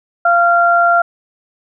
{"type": "tone pair together", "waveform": "sine", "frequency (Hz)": [691, 1382], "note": ["F5", "F6"], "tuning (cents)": [-19, -19], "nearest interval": "octave", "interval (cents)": 1200, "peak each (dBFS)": -11, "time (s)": [0.25, 1.02], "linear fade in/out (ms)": 5, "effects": []}